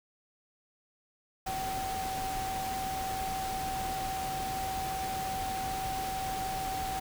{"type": "tone in noise", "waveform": "sine", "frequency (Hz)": 764, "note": "G5", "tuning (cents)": -45, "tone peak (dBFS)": -33, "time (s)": [1.46, 7], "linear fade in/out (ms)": 10, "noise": "pink", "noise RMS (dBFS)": -39, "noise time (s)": [1.46, 7], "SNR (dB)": 3, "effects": []}